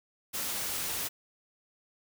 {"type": "noise", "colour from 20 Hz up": "white", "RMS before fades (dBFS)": -34, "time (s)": [0.33, 1.09], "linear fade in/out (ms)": 20, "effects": []}